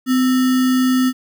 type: tone with sample-and-hold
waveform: sine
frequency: 255.9 Hz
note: C4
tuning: 38 cents flat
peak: -12 dBFS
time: 0.06-1.13 s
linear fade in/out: 50 ms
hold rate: 1575 Hz
effects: none